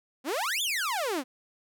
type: exponential two-way sweep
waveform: sawtooth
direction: up then down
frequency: 238.5 to 3638 to 238.5 Hz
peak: -24 dBFS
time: 0.24-1.24 s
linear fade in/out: 50 ms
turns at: 0.62 s
effects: none

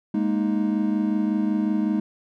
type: chord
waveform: triangle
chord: Ab suspended second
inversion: none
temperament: equal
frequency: 207.7 / 233.1 / 311.1 Hz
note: Ab3 / Bb3 / Eb4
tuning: 0 / 0 / 0 cents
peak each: -21 / -25 / -23 dBFS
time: 0.14-2 s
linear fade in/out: 5 ms
effects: none

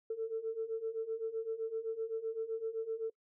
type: beating tone pair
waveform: sine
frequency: 443 / 450.8 Hz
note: A4 / A4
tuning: +12 / +42 cents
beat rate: 7.8 Hz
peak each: -39 / -36 dBFS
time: 0.1-3.1 s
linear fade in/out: 5 ms
effects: noise-tail reverb RT60 0.1 s tail -24 dB re dry + tanh soft clip ceiling -27 dBFS

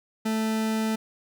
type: tone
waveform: 40% pulse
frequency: 220 Hz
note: A3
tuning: in tune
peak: -23 dBFS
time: 0.25-0.96 s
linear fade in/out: 10 ms
effects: none

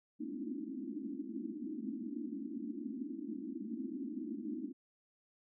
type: band-pass noise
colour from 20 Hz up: white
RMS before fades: -42 dBFS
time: 0.19-4.73 s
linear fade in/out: 20 ms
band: 210 to 330 Hz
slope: 96 dB/octave
effects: none

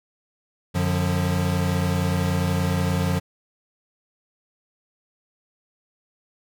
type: tone cluster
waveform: square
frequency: 91.4 / 147.8 / 178.2 Hz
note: F#2 / D3 / F3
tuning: -21 / +11 / +35 cents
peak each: -25 / -27 / -25 dBFS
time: 0.74-3.2 s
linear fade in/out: 20 ms
effects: none

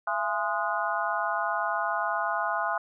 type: harmonic tone with a mistuned harmonic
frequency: 207.7 Hz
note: G#3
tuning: in tune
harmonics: 3 / 4 / 5 / 6 / 7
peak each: -32 / -32 / -32 / -32 / -32 dBFS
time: 0.07-2.78 s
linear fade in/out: 5 ms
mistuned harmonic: 3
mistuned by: +140 cents
effects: none

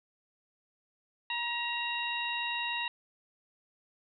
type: harmonic tone with a mistuned harmonic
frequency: 950 Hz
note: A#5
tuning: 33 cents sharp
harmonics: 1 / 2 / 3 / 4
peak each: -37 / -38 / -35 / -38 dBFS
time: 1.3-2.88 s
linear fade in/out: 2 ms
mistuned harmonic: 3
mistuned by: -45 cents
effects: none

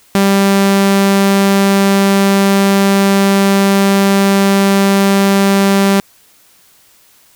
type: tone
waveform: sawtooth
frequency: 196.9 Hz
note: G3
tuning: 8 cents sharp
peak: -4 dBFS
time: 0.15-6 s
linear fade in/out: 0 ms
effects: white hiss -48 dBFS RMS until 7.35 s

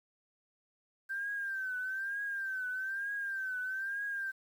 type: tone with vibrato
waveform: sine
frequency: 1568 Hz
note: G6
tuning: in tune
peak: -34 dBFS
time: 1.09-4.32 s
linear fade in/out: 20 ms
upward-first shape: triangle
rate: 1.1 Hz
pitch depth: 89 cents each way
effects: 10-bit

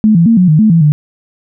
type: tone with pitch steps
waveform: sine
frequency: 215.8 / 168 / 228.6 / 181.6 / 153.9 / 216.9 / 165.9 / 149.4 Hz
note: A3 / E3 / A#3 / F#3 / D#3 / A3 / E3 / D3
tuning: -33 / +33 / -34 / -32 / -19 / -25 / +11 / +30 cents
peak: -4 dBFS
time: 0.04-0.92 s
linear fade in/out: 0 ms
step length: 110 ms
effects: none

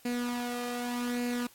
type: tone with flanger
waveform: sawtooth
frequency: 243 Hz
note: B3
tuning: 28 cents flat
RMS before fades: -33 dBFS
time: 0.05-1.47 s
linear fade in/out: 5 ms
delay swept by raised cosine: 0.43 to 1.63 ms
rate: 0.84 Hz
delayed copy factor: +0.55
effects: white hiss -59 dBFS RMS until 1.54 s + AAC 64 kbps

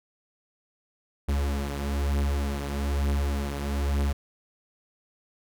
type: beating tone pair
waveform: 45% pulse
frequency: 70.4 / 71.5 Hz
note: C#2 / D2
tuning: +27 / -46 cents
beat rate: 1.1 Hz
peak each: -26 / -31 dBFS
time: 1.28-4.13 s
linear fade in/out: 10 ms
effects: none

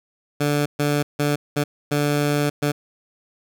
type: tone bursts at uneven times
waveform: 15% pulse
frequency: 146.1 Hz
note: D3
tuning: 9 cents flat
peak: -12 dBFS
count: 6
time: 0.4-0.66 / 0.79-1.03 / 1.19-1.36 / 1.56-1.64 / 1.91-2.5 / 2.62-2.72 s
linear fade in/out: 10 ms
effects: none

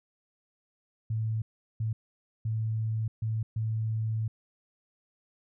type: tone bursts at uneven times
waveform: sine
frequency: 110.6 Hz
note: A2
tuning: 9 cents sharp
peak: -27 dBFS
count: 5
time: 1.1-1.42 / 1.8-1.93 / 2.45-3.08 / 3.22-3.43 / 3.56-4.28 s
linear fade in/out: 5 ms
effects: none

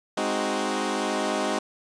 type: chord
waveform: 15% pulse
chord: Ab dominant seventh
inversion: none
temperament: equal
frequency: 207.7 / 261.6 / 311.1 / 370 Hz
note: Ab3 / C4 / Eb4 / Gb4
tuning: 0 / 0 / 0 / 0 cents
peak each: -24 dBFS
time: 0.17-1.59 s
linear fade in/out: 5 ms
effects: resampled to 22050 Hz

